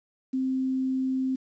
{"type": "tone with quantisation", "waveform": "sine", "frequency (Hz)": 261.6, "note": "C4", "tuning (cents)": 0, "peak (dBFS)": -24, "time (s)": [0.33, 1.36], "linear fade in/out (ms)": 10, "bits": 9, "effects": ["resampled to 16000 Hz"]}